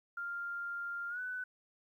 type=tone with pitch glide; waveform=sine; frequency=1396.9 to 1497.2 Hz; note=F6 to F#6; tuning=0 to +20 cents; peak=-37 dBFS; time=0.17-1.44 s; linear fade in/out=5 ms; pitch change=+120 cents; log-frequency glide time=1.09-1.2 s; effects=12-bit